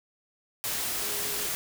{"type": "tone in noise", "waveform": "sine", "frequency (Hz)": 415.3, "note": "G#4", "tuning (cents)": 0, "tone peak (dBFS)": -42, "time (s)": [1.02, 1.46], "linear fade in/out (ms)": 0, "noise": "white", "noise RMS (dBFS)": -31, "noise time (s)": [0.64, 1.55], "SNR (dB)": -14, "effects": []}